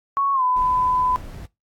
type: tone with pitch glide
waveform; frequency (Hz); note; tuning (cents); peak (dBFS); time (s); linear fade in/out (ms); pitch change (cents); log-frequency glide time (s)
sine; 1108.7 to 1005; C#6 to B5; 0 to +30; -17; 0.17-1.16; 0; -170; 0.33-0.43
type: noise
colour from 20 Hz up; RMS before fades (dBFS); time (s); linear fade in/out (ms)
brown; -35; 0.56-1.46; 5
effects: noise-tail reverb RT60 0.2 s tail -21 dB re dry + AAC 64 kbps